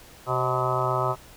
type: harmonic tone with a mistuned harmonic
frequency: 127.4 Hz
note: C3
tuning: 46 cents flat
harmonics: 1 / 3 / 4 / 5 / 6 / 7 / 8 / 9 / 10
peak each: -29 / -31 / -34 / -29 / -34 / -32 / -30 / -33 / -29 dBFS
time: 0.26-1.16 s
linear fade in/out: 50 ms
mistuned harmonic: 4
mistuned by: +81 cents
effects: pink hiss -49 dBFS RMS until 1.36 s